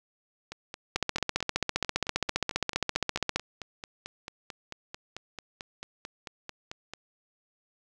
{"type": "two click trains", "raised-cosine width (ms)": 0.2, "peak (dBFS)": [-9, -21], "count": [37, 30], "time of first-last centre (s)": [[0.96, 3.36], [0.52, 6.936]], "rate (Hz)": [15, 4.52], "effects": []}